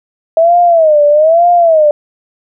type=tone with vibrato; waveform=sine; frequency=641 Hz; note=E5; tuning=49 cents flat; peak=-4 dBFS; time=0.37-1.91 s; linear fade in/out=2 ms; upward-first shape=sine; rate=1.1 Hz; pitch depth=160 cents each way; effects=none